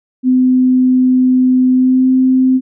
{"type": "tone with pitch glide", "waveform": "sine", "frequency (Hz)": [255.2, 258.9], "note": ["C4", "C4"], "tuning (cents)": [-43, -18], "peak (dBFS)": -7, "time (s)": [0.23, 2.61], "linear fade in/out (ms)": 50, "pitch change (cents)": 25, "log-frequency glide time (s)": [1.72, 2.09], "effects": []}